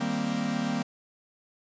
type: chord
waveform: 45% pulse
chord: C minor seventh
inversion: first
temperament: equal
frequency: 155.56 / 196 / 233.1 / 261.6 Hz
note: Eb3 / G3 / Bb3 / C4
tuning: 0 / 0 / 0 / 0 cents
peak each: -36 / -33 / -30 / -33 dBFS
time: 0-0.83 s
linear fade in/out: 10 ms
effects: resampled to 16000 Hz